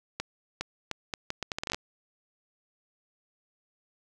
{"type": "accelerating click train", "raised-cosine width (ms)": 0.2, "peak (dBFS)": -14, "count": 14, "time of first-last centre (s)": [0.2, 1.745], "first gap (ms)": 410, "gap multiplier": 0.74, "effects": []}